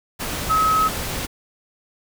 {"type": "tone in noise", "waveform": "sine", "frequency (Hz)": 1282, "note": "E6", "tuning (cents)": -49, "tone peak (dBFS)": -15, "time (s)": [0.49, 0.89], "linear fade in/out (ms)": 20, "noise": "pink", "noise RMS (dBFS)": -27, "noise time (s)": [0.19, 1.27], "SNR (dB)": 9, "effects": []}